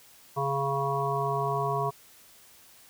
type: harmonic tone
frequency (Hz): 138.59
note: C#3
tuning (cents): 0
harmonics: 1 / 3 / 5 / 7 / 8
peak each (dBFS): -32 / -32 / -32 / -32 / -32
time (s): 0.36-1.91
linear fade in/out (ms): 20
effects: white hiss -55 dBFS RMS until 2.89 s